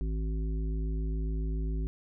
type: harmonic tone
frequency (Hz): 53.6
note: A1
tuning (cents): -45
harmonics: 1 / 3 / 5 / 7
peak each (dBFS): -29 / -39 / -43 / -46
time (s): 0.01-1.87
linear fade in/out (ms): 0
effects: none